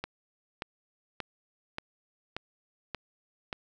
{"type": "click train", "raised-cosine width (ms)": 0.3, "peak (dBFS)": -18, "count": 7, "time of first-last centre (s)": [0.04, 3.528], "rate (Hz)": 1.72, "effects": []}